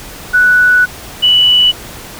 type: tone pair in turn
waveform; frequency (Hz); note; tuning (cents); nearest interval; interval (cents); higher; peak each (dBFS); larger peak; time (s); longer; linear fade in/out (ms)
sine; 1480 / 2960; F#6 / F#7; 0 / 0; octave; 1200; second; -5; neither; 0.33-0.86 / 1.22-1.72; first; 20
effects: pink hiss -30 dBFS RMS until 2.19 s